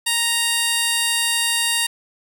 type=tone with band-pass filter; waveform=15% pulse; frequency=932.3 Hz; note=A#5; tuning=in tune; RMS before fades=-20 dBFS; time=0.06-1.87 s; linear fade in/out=10 ms; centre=8800 Hz; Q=0.65; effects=8-bit